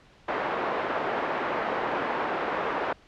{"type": "band-pass noise", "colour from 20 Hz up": "pink", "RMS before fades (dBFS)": -29, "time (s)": [0.28, 2.93], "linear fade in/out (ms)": 5, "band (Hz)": [460, 1400], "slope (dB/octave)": 12, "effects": ["pink hiss -56 dBFS RMS until 3.07 s", "low-pass 4000 Hz 12 dB/octave"]}